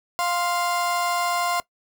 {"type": "tone pair together", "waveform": "35% pulse", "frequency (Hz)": [700, 1046.8], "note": ["F5", "C6"], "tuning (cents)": [4, 0], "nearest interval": "perfect fifth", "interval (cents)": 696, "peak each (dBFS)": -23, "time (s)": [0.19, 1.6], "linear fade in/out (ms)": 0, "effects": ["noise-tail reverb RT60 0.1 s tail -20 dB re dry"]}